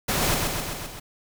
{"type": "noise with echo", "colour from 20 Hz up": "pink", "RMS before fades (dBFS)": -24, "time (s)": [0.08, 0.35], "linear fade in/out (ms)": 10, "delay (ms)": 130, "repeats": 5, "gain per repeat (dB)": -3, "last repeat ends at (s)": 1, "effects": []}